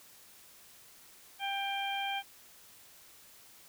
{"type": "harmonic tone", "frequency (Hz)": 792, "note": "G5", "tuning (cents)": 18, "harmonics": [1, 2, 3, 4], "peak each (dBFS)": [-35, -42, -39, -39], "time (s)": [1.39, 2.23], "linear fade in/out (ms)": 50, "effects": ["white hiss -57 dBFS RMS until 3.68 s"]}